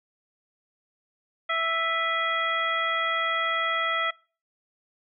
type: harmonic tone with a mistuned harmonic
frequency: 659.3 Hz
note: E5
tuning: in tune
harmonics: 1 / 2 / 3 / 4 / 5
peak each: -32 / -27 / -28 / -37 / -33 dBFS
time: 1.49-4.11 s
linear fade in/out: 10 ms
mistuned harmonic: 4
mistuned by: -120 cents
effects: noise-tail reverb RT60 0.4 s tail -24 dB re dry